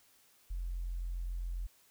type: tone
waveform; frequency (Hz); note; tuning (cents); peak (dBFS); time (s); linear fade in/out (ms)
sine; 43.65; F1; 0; -34; 0.5-1.67; 10
effects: tanh soft clip ceiling -30 dBFS + white hiss -66 dBFS RMS until 1.9 s